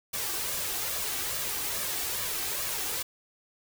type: noise with flanger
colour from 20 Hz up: white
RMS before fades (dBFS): -32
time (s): 0.13-3.03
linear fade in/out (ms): 10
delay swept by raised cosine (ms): 1.7 to 2.63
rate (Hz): 2.4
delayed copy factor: +0.5
effects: none